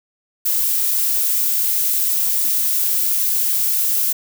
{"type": "noise", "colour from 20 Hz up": "violet", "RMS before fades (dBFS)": -18, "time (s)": [0.45, 4.13], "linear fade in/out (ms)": 10, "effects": []}